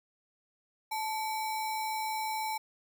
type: tone with sample-and-hold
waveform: sine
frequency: 874 Hz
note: A5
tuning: 12 cents flat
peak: -31 dBFS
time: 0.91-2.58 s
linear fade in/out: 10 ms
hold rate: 3150 Hz
effects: none